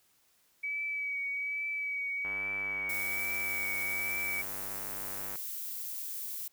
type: tone with vibrato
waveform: sine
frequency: 2279 Hz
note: C#7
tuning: 47 cents sharp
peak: -32 dBFS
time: 0.63-4.42 s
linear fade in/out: 10 ms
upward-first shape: triangle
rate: 1.2 Hz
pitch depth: 29 cents each way
type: click train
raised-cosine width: 0.5 ms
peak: -30 dBFS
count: 307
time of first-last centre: 2.25-5.357 s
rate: 98.5 Hz
type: noise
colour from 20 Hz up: violet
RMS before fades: -39 dBFS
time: 2.89-6.48 s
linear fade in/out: 5 ms
effects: white hiss -69 dBFS RMS until 6.52 s